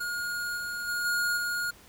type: tone with level steps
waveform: square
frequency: 1431 Hz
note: F6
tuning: 42 cents sharp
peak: -31 / -33 / -29 / -26 / -29 dBFS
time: 0-1.71 s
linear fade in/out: 10 ms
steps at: 0.56 / 0.87 / 1.04 / 1.36 s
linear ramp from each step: 20 ms
effects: pink hiss -54 dBFS RMS until 1.88 s